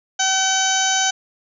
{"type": "harmonic tone", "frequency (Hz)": 763, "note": "G5", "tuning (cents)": -47, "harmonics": [1, 2, 3, 4, 5, 6, 7, 8, 9], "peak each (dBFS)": [-22, -23, -31, -24, -29, -31, -32, -21, -27], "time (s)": [0.19, 1.11], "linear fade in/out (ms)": 10, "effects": []}